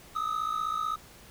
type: tone pair together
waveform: triangle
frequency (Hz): 1229 / 1284.8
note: D#6 / E6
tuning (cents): -22 / -45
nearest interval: minor second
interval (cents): 77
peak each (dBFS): -30 / -29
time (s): 0.15-0.96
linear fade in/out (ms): 10
effects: pink hiss -52 dBFS RMS until 1.3 s

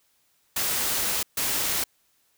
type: noise bursts at uneven times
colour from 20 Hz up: white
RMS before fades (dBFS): -26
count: 2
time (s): 0.56-1.23 / 1.37-1.84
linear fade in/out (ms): 5
effects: white hiss -67 dBFS RMS until 2.37 s

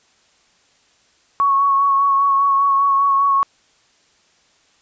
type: tone with vibrato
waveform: sine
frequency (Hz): 1108.7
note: C#6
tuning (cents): 0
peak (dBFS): -12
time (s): 1.4-3.43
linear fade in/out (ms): 0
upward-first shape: sine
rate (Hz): 5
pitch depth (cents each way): 22
effects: white hiss -57 dBFS RMS until 4.81 s + resampled to 16000 Hz

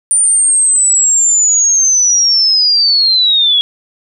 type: linear sweep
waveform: sine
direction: down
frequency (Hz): 9190 to 3312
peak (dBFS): -7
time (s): 0.11-3.61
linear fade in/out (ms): 0
effects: none

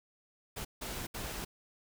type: noise bursts at uneven times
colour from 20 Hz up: pink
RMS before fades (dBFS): -40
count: 3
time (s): 0.56-0.65 / 0.81-1.07 / 1.14-1.45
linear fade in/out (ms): 10
effects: none

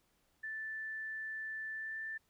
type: tone with pitch glide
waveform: sine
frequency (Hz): 1760 to 1772.2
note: A6 to A6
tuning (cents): 0 to +12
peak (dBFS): -39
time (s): 0.43-2.18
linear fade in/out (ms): 10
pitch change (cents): +12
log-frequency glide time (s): 1.73-1.99
effects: pink hiss -75 dBFS RMS until 2.29 s

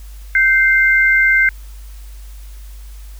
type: tone pair together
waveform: sine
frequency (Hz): 1556.7 / 2093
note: G6 / C7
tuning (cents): -13 / 0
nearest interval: perfect fourth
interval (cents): 513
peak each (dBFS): -12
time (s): 0.35-1.49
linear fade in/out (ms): 2
effects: added 50 Hz sine -31 dBFS peak until 3.19 s + white hiss -47 dBFS RMS until 3.19 s

